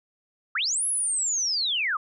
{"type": "linear two-way sweep", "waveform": "sine", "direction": "up then down", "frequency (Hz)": [1129, 10930, 1129], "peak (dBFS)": -23, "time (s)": [0.55, 1.97], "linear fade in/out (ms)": 5, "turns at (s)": 0.86, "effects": []}